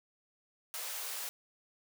white high-pass noise, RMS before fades -40 dBFS, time 0.74-1.29 s, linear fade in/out 0 ms, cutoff 430 Hz, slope 96 dB/octave, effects none

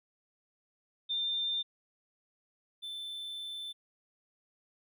sine / triangle tone pair in turn, 3595 / 3533 Hz, A7 / A7, +36 / +6 cents, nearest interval unison, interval 30 cents, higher first, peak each -30 / -37 dBFS, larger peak first, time 1.09-1.63 / 2.82-3.73 s, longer second, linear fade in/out 20 ms, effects none

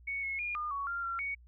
sine tone with pitch steps, 2222 / 2179 / 2424 / 1213 / 1119 / 1390 / 1368 / 2234 Hz, C#7 / C#7 / D#7 / D#6 / C#6 / F6 / F6 / C#7, +4 / -30 / -46 / -44 / +16 / -9 / -36 / +13 cents, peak -33 dBFS, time 0.07-1.35 s, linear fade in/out 10 ms, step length 160 ms, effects added 60 Hz sine -54 dBFS peak until 1.47 s

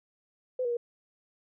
sine tone with pitch steps, 508 / 479.1 / 475 Hz, B4 / A#4 / A#4, +49 / +47 / +33 cents, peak -27 dBFS, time 0.59-0.77 s, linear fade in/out 5 ms, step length 60 ms, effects none

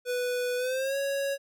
square tone with pitch glide, 493.9 to 554.4 Hz, B4 to C#5, 0 to 0 cents, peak -28 dBFS, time 0.05-1.38 s, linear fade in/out 50 ms, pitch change +200 cents, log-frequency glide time 0.57-0.97 s, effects none

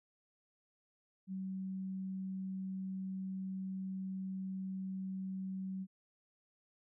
sine tone, 189.8 Hz, F#3, 44 cents sharp, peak -38 dBFS, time 1.27-5.87 s, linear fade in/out 50 ms, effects none

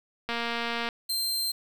click train, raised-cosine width 0.3 ms, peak -15 dBFS, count 141, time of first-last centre 0.29-0.888 s, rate 234 Hz
sawtooth tone, 4149 Hz, C8, 15 cents flat, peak -24 dBFS, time 1.09-1.52 s, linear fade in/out 10 ms
effects 8-bit

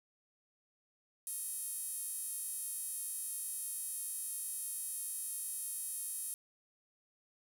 sawtooth tone with high-pass filter, 629 Hz, D#5, 19 cents sharp, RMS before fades -41 dBFS, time 1.27-6.34 s, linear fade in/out 0 ms, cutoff 10000 Hz, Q 4.4, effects none

